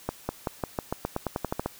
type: accelerating click train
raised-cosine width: 1 ms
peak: -13 dBFS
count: 14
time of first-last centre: 0.09-1.66 s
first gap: 200 ms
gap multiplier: 0.91
effects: white hiss -50 dBFS RMS until 1.79 s